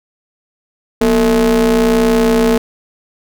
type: ring-modulated tone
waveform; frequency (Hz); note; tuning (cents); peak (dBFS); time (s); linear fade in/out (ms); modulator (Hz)
square; 104.5; G#2; +11; -7; 1.01-2.58; 5; 344
effects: none